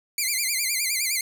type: tone with vibrato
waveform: 10% pulse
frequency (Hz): 2217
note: C#7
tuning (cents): 0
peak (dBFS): -14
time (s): 0.18-1.21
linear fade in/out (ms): 2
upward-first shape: sine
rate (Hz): 9.7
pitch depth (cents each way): 150
effects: none